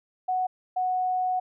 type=tone pair in turn; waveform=sine; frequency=740 / 737.3 Hz; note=F#5 / F#5; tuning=0 / -6 cents; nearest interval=unison; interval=6 cents; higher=first; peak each=-23 dBFS; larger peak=neither; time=0.28-0.47 / 0.76-1.4 s; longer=second; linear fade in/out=10 ms; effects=none